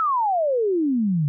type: exponential sweep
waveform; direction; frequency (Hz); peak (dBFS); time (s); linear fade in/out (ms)
sine; down; 1335 to 140; -18; 0-1.28; 0
effects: none